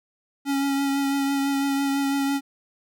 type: tone with vibrato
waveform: square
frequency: 277.2 Hz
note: C#4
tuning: in tune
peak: -22 dBFS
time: 0.45-2.41 s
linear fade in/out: 50 ms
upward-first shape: triangle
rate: 6 Hz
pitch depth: 20 cents each way
effects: none

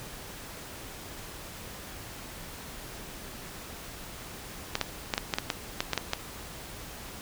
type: clicks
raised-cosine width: 0.2 ms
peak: -9 dBFS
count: 11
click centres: 4.754 / 4.813 / 5.138 / 5.179 / 5.338 / 5.385 / 5.502 / 5.805 / 5.933 / 5.977 / 6.134 s
effects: pink hiss -43 dBFS RMS until 7.21 s

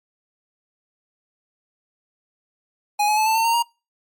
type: tone with pitch steps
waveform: square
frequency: 830.6 / 848.1 / 865.9 / 884.1 / 902.6 / 921.6 / 941 Hz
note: G#5 / G#5 / A5 / A5 / A5 / A#5 / A#5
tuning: 0 / +36 / -28 / +8 / +44 / -20 / +16 cents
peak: -17 dBFS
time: 2.99-3.627 s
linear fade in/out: 10 ms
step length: 91 ms
effects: noise-tail reverb RT60 0.3 s tail -26 dB re dry + MP3 96 kbps

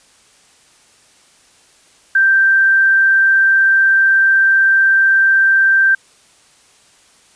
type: tone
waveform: sine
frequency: 1569 Hz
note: G6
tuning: 1 cent sharp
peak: -8 dBFS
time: 2.15-5.95 s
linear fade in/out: 5 ms
effects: white hiss -50 dBFS RMS until 7.35 s + resampled to 22050 Hz

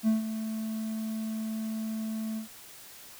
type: tone with ADSR envelope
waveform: triangle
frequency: 220 Hz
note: A3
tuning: in tune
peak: -18 dBFS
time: 0.03-2.48 s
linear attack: 47 ms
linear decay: 140 ms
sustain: -11 dB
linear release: 110 ms
effects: white hiss -49 dBFS RMS until 3.19 s

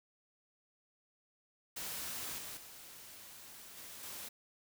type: noise with level steps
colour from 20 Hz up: white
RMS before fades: -42 / -46 / -53 / -50 / -46 dBFS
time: 1.76-4.29 s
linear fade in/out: 10 ms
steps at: 2.38 / 2.57 / 3.77 / 4.03 s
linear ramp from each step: 2 ms
effects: none

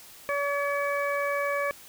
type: harmonic tone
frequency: 569 Hz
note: C#5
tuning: 45 cents sharp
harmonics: 1 / 2 / 3 / 4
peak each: -28 / -31 / -33 / -34 dBFS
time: 0.29-1.71 s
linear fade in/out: 0 ms
effects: white hiss -49 dBFS RMS until 1.88 s

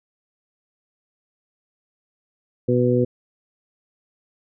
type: harmonic tone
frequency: 123.47 Hz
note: B2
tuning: in tune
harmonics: 1 / 2 / 3 / 4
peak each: -21 / -21 / -21 / -21 dBFS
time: 2.68-3.05 s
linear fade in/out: 10 ms
effects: none

